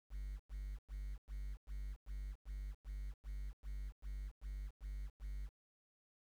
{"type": "tone bursts", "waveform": "triangle", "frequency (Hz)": 49, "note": "G1", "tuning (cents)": 0, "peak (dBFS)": -39, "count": 14, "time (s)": [0.1, 5.496], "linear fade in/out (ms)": 50, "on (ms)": 300, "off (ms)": 92, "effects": ["tanh soft clip ceiling -36 dBFS", "11-bit"]}